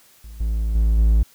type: tone with level steps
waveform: triangle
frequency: 54.9 Hz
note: A1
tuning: 3 cents flat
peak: -33 / -17 / -12 / -10 dBFS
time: 0.24-1.23 s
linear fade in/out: 5 ms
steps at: 0.4 / 0.75 / 0.98 s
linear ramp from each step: 5 ms
effects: white hiss -53 dBFS RMS until 1.34 s